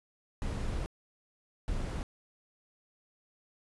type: noise bursts at uneven times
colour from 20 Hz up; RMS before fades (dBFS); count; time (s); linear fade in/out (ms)
brown; -34; 2; 0.42-0.86 / 1.68-2.03; 0
effects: resampled to 24000 Hz